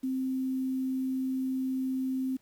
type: tone with quantisation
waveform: sine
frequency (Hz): 261.6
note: C4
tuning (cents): 0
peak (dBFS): -28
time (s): 0.03-2.37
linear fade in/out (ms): 10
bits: 9
effects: pink hiss -68 dBFS RMS until 2.41 s